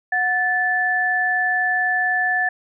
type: tone pair together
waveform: sine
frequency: 731.6 / 1748 Hz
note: F#5 / A6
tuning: -20 / -12 cents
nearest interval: octave + minor third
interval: 1508 cents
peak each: -23 / -18 dBFS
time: 0.12-2.49 s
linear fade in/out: 5 ms
effects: none